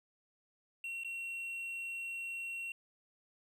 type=tone with dropouts; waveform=triangle; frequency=2731 Hz; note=F7; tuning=39 cents flat; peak=-37 dBFS; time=0.84-2.72 s; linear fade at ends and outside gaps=2 ms; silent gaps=1.036-1.046 s; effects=13-bit